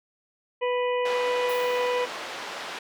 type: harmonic tone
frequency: 493.9 Hz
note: B4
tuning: in tune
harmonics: 1 / 2 / 4 / 5 / 6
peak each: -24 / -30 / -36 / -38 / -40 dBFS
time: 0.61-2.06 s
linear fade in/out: 20 ms
type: band-pass noise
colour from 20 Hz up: pink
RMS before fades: -36 dBFS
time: 1.05-2.79 s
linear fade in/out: 5 ms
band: 550 to 4100 Hz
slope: 12 dB/octave
type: noise with exponential decay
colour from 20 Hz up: violet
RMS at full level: -39 dBFS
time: 1.49-2.23 s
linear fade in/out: 1 ms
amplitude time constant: 160 ms
effects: none